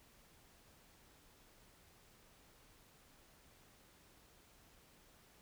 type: silence
effects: pink hiss -66 dBFS RMS until 5.41 s